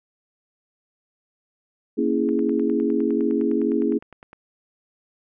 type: chord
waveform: sine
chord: A# half-diminished seventh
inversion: none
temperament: equal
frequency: 233.1 / 277.2 / 329.6 / 415.3 Hz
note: A#3 / C#4 / E4 / G#4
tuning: 0 / 0 / 0 / 0 cents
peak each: -24 dBFS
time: 1.97-3.99 s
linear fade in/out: 20 ms
type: click train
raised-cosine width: 0.5 ms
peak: -28 dBFS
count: 21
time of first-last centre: 2.29-4.331 s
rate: 9.8 Hz
effects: none